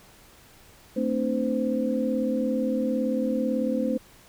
sine tone cluster, 223.7 / 261.7 / 300 / 515 Hz, A3 / C4 / D4 / C5, +29 / 0 / +37 / -28 cents, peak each -27 / -28 / -32 / -28 dBFS, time 0.96-3.98 s, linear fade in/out 10 ms, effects pink hiss -53 dBFS RMS until 4.28 s

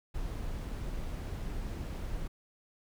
brown noise, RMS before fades -37 dBFS, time 0.14-2.28 s, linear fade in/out 10 ms, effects none

